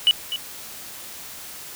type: tone with echo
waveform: sine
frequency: 2960 Hz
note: F#7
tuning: in tune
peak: -10 dBFS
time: 0.07-0.11 s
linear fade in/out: 0 ms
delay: 250 ms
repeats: 1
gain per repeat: -13 dB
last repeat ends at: 0.36 s
effects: tanh soft clip ceiling -9 dBFS + white hiss -38 dBFS RMS until 1.75 s